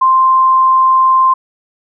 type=tone; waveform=sine; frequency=1046.5 Hz; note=C6; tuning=in tune; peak=-6 dBFS; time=0.01-1.34 s; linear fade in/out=10 ms; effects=none